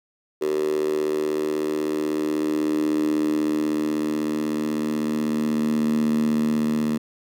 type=tone with high-pass filter sweep; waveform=10% pulse; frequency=76.2 Hz; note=D#2; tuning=36 cents flat; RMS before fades=-23 dBFS; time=0.41-6.98 s; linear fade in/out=10 ms; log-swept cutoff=390 to 210 Hz; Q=6.8; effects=none